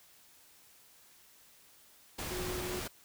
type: tone in noise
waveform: sine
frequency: 363.2 Hz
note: F#4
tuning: 32 cents flat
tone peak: -39 dBFS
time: 2.3-2.8 s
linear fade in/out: 10 ms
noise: pink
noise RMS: -39 dBFS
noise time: 2.18-2.88 s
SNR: -3 dB
effects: white hiss -61 dBFS RMS until 3.04 s